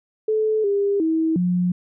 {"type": "tone with pitch steps", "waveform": "sine", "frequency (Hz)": [434, 401.8, 321.7, 178.8], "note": ["A4", "G4", "E4", "F3"], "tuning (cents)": [-24, 43, -42, 41], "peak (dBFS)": -17, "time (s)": [0.28, 1.72], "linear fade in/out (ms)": 5, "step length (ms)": 360, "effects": []}